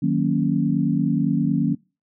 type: chord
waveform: sine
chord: D# minor seventh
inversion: none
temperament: equal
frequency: 155.56 / 185 / 233.1 / 277.2 Hz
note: D#3 / F#3 / A#3 / C#4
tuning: 0 / 0 / 0 / 0 cents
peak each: -23 dBFS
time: 0.02-1.75 s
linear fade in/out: 10 ms
effects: noise-tail reverb RT60 0.3 s tail -24 dB re dry